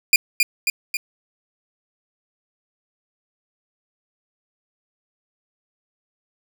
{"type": "tone with echo", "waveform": "sawtooth", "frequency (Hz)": 2412, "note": "D7", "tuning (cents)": 46, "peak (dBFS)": -6, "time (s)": [0.13, 0.16], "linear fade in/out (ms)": 2, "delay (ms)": 270, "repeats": 3, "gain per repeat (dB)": -4, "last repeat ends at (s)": 0.97, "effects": []}